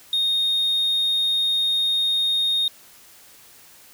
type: tone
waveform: sine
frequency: 3700 Hz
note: A#7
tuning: 14 cents flat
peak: -16 dBFS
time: 0.13-2.68 s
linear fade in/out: 2 ms
effects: tanh soft clip ceiling -17 dBFS + white hiss -49 dBFS RMS until 3.93 s